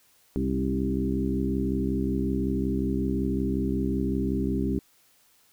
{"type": "harmonic tone with a mistuned harmonic", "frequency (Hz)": 65.41, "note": "C2", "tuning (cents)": 0, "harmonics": [1, 2, 3, 4, 5, 6], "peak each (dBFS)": [-31, -35, -29, -29, -33, -33], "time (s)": [0.36, 4.79], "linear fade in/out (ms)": 0, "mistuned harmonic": 4, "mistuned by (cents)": 43, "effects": ["white hiss -62 dBFS RMS until 5.52 s"]}